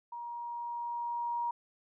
sine tone with level ramp, 948 Hz, A#5, 29 cents sharp, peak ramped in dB -39 to -30 dBFS, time 0.12-1.51 s, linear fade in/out 5 ms, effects none

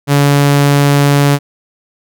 sawtooth tone, 142.5 Hz, C#3, 48 cents sharp, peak -3 dBFS, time 0.07-1.39 s, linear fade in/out 50 ms, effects none

